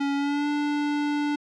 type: tone with pitch glide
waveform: square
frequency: 280.6 to 293 Hz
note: C#4 to D4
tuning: +21 to -4 cents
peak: -24 dBFS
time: 0-1.36 s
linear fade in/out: 10 ms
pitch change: +75 cents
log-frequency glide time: 0.15-0.48 s
effects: low-pass 4000 Hz 12 dB/octave